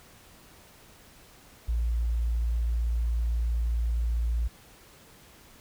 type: tone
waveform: sine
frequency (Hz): 57.7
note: A#1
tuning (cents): -17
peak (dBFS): -23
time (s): 1.68-4.48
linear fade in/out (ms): 10
effects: tanh soft clip ceiling -20 dBFS + pink hiss -54 dBFS RMS until 5.6 s